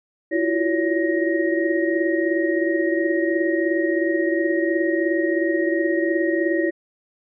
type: tone cluster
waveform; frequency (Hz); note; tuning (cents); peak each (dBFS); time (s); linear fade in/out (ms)
sine; 330.3 / 353.2 / 369.6 / 567 / 1877; E4 / F4 / F#4 / C#5 / A#6; +4 / +20 / -2 / +39 / +11; -21 / -26 / -27 / -25 / -27; 0.31-6.71; 20
effects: none